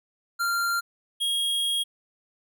square tone pair in turn, 1387 / 3274 Hz, F6 / G#7, -12 / -25 cents, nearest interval octave + minor third, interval 1487 cents, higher second, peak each -24 dBFS, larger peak neither, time 0.39-0.81 / 1.2-1.84 s, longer second, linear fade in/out 20 ms, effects none

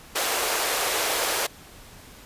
pink high-pass noise, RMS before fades -25 dBFS, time 0.15-1.47 s, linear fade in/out 10 ms, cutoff 420 Hz, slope 24 dB/octave, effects pink hiss -47 dBFS RMS until 2.25 s + resampled to 32000 Hz

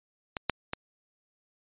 clicks, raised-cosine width 0.3 ms, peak -16 / -8 / -15 dBFS, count 3, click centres 0.368 / 0.497 / 0.734 s, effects resampled to 8000 Hz

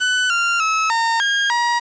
30% pulse tone with pitch steps, 1497 / 1388 / 1295 / 916 / 1623 / 953 Hz, F#6 / F6 / E6 / A#5 / G#6 / A#5, +20 / -11 / -31 / -31 / -40 / +38 cents, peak -13 dBFS, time 0-1.8 s, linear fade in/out 20 ms, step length 300 ms, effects resampled to 16000 Hz + 7-bit

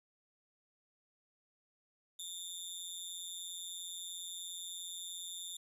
20% pulse tone with amplitude modulation, 3590 Hz, A7, 34 cents sharp, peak -33 dBFS, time 2.19-5.57 s, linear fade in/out 5 ms, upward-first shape sine, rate 177 Hz, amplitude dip 85%, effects none

